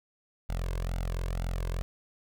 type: tone with flanger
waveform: sawtooth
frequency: 43.52 Hz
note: F1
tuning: 5 cents flat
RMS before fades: -32 dBFS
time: 0.49-1.82 s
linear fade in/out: 0 ms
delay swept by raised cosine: 1.4 to 1.92 ms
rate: 2.1 Hz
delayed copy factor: +0.85
effects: none